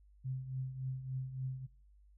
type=tone with tremolo; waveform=sine; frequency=130.8 Hz; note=C3; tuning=in tune; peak=-34 dBFS; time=0.24-1.67 s; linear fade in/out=20 ms; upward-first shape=triangle; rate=3.5 Hz; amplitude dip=70%; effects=noise-tail reverb RT60 0.4 s tail -23 dB re dry + added 50 Hz sine -60 dBFS peak until 2.17 s